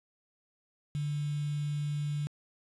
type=tone with quantisation; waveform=sine; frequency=146.83 Hz; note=D3; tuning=in tune; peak=-30 dBFS; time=0.95-2.27 s; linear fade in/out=0 ms; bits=8; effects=resampled to 24000 Hz